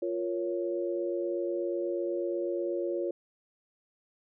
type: chord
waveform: sine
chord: Bb minor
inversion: second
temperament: equal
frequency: 349.2 / 466.2 / 554.4 Hz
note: F4 / Bb4 / Db5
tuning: 0 / 0 / 0 cents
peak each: -31 / -37 / -34 dBFS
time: 0.02-3.11 s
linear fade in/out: 5 ms
effects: none